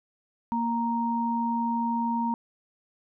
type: tone pair together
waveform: sine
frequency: 233.1 / 932.3 Hz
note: A#3 / A#5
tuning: 0 / 0 cents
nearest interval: 2 octaves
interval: 2400 cents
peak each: -27 dBFS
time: 0.52-2.34 s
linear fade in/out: 0 ms
effects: none